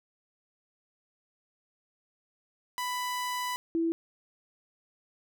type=tone pair in turn; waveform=sawtooth / sine; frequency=993 / 330.8 Hz; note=B5 / E4; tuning=+9 / +6 cents; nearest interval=octave + perfect fifth; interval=1903 cents; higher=first; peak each=-27 / -25 dBFS; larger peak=second; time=2.78-3.56 / 3.75-3.92 s; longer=first; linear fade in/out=0 ms; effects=none